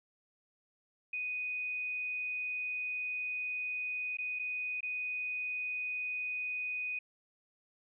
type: tone with dropouts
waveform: sine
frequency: 2489 Hz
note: D#7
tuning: in tune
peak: -34 dBFS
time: 1.13-6.99 s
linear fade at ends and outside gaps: 5 ms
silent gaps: 4.171-4.185 / 4.39-4.394 / 4.807-4.829 s
effects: none